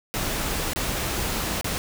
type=noise with dropouts; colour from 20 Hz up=pink; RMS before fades=-27 dBFS; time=0.14-1.78 s; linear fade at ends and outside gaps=0 ms; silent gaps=0.734-0.76 / 1.611-1.644 s; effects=none